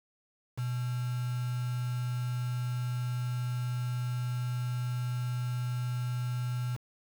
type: tone with quantisation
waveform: sine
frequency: 123.47 Hz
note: B2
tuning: in tune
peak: -30 dBFS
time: 0.57-6.77 s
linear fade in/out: 20 ms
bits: 7
effects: none